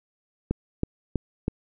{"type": "click train", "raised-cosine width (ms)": 3, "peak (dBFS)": -11, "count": 4, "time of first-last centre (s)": [0.51, 1.481], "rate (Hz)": 3.09, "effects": []}